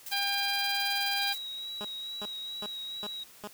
blue noise with tremolo, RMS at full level -39 dBFS, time 0.06-1.38 s, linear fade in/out 5 ms, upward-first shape square, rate 19 Hz, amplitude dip 55%
harmonic tone, 800 Hz, G5, 35 cents sharp, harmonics 1 / 2 / 3 / 4 / 5 / 6, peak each -35 / -35 / -35 / -35 / -35 / -35 dBFS, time 0.11-1.34 s, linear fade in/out 20 ms
sine tone with vibrato, 3851 Hz, B7, 44 cents flat, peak -36 dBFS, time 1.19-3.24 s, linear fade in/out 10 ms, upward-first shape sine, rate 2.3 Hz, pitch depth 22 cents each way
10% pulse tone bursts, 207.7 Hz, G#3, in tune, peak -29 dBFS, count 5, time 1.81-3.475 s, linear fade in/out 0 ms, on 37 ms, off 370 ms
effects white hiss -54 dBFS RMS until 3.53 s

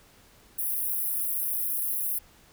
white high-pass noise, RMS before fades -29 dBFS, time 0.58-2.19 s, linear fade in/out 10 ms, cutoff 9900 Hz, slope 96 dB/octave, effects pink hiss -57 dBFS RMS until 2.52 s

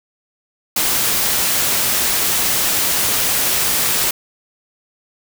white noise, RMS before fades -17 dBFS, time 0.76-4.11 s, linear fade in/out 5 ms, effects none

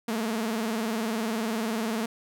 sawtooth tone with vibrato, 223.3 Hz, A3, 26 cents sharp, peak -23 dBFS, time 0.08-2.06 s, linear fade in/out 5 ms, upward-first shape sine, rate 20 Hz, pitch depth 110 cents each way, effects none

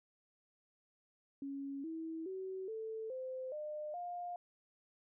sine tone with pitch steps, 277 / 323.8 / 378.4 / 442.3 / 516.9 / 604.1 / 706.1 Hz, C#4 / E4 / F#4 / A4 / C5 / D5 / F5, -1 / -31 / +39 / +9 / -21 / +49 / +19 cents, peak -40 dBFS, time 1.42-4.36 s, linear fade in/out 2 ms, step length 420 ms, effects none

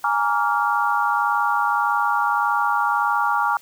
sine chord, Bb dominant seventh, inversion third, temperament equal with one note detuned, 830.6 / 932.3 / 1151.1 / 1396.9 Hz, Ab5 / Bb5 / D6 / F6, 0 / 0 / -35 / 0 cents, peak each -23 dBFS, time 0.04-3.57 s, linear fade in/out 2 ms, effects white hiss -50 dBFS RMS until 3.61 s

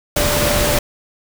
sine tone in noise, 587.3 Hz, D5, in tune, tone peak -20 dBFS, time 0.16-0.79 s, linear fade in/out 5 ms, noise pink, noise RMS -17 dBFS, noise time 0.16-0.79 s, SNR -6 dB, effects none

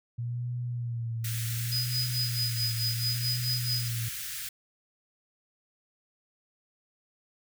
sine tone with vibrato, 118 Hz, A#2, 22 cents sharp, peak -30 dBFS, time 0.18-4.09 s, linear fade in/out 10 ms, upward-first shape sine, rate 0.68 Hz, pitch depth 59 cents each way
white band-stop noise, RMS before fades -37 dBFS, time 1.24-4.49 s, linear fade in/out 5 ms, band 150 to 1400 Hz, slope 48 dB/octave
triangle tone with tremolo, 4978 Hz, D#8, in tune, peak -26 dBFS, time 1.72-3.88 s, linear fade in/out 0 ms, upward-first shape sine, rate 4.6 Hz, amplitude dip 85%
effects none

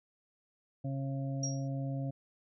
harmonic tone, 136 Hz, C#3, 33 cents flat, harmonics 1 / 2 / 4 / 5, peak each -34 / -40 / -46 / -48 dBFS, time 0.84-2.11 s, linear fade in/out 10 ms
sine tone with exponential decay, 5650 Hz, F8, 19 cents sharp, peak -31 dBFS, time 1.43-1.68 s, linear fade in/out 5 ms, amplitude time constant 54 ms
effects none

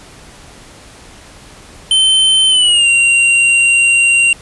square tone with pitch glide, 3084 to 2763 Hz, G7 to F7, -29 to -19 cents, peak -8 dBFS, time 1.91-4.33 s, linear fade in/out 2 ms, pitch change -190 cents, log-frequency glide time 2.49-2.88 s, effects pink hiss -38 dBFS RMS until 4.41 s + resampled to 24000 Hz

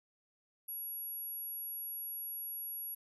sine tone, 11340 Hz, F9, 25 cents sharp, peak -39 dBFS, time 0.68-2.95 s, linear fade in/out 10 ms, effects none

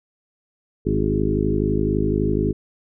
harmonic tone with a mistuned harmonic, 51.9 Hz, G#1, in tune, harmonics 1 / 2 / 3 / 4 / 5 / 6 / 7 / 8, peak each -26 / -26 / -26 / -26 / -26 / -26 / -26 / -26 dBFS, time 0.85-2.53 s, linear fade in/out 20 ms, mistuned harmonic 7, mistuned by +25 cents, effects none

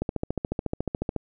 click train, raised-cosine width 2 ms, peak -13 dBFS, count 17, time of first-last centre 0.02-1.163 s, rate 14 Hz, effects none

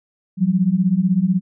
sine beating tone pair, 174.61 / 190.61 Hz, F3 / G3, 0 / -48 cents, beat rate 16 Hz, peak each -18 / -16 dBFS, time 0.37-1.41 s, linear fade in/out 50 ms, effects none

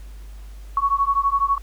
sine beating tone pair, 1108 / 1120 Hz, C#6 / C#6, -1 / +18 cents, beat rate 12 Hz, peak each -20 dBFS, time 0.77-1.58 s, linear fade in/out 2 ms, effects added 50 Hz sine -35 dBFS peak until 1.62 s + pink hiss -53 dBFS RMS until 1.62 s

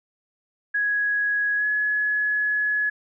sine tone with pitch glide, 1667 to 1694.2 Hz, G#6 to G#6, +6 to +34 cents, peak -20 dBFS, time 0.74-2.9 s, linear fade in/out 10 ms, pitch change +28 cents, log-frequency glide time 1.57-1.65 s, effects none

